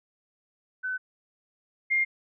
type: tone pair in turn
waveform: sine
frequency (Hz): 1512 / 2118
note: F#6 / C7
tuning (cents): +37 / +21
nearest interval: tritone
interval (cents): 584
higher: second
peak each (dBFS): -28 / -21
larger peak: second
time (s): 0.83-0.98 / 1.9-2.05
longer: neither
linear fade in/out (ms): 20
effects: none